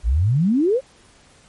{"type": "exponential sweep", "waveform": "sine", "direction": "up", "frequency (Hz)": [50.8, 561], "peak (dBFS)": -14, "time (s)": [0.03, 0.81], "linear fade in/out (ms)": 50, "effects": ["pink hiss -52 dBFS RMS until 1.48 s", "MP3 48 kbps"]}